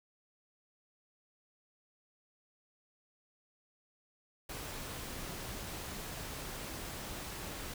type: noise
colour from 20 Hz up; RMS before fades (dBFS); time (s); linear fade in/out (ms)
pink; -43; 4.49-7.74; 5
effects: none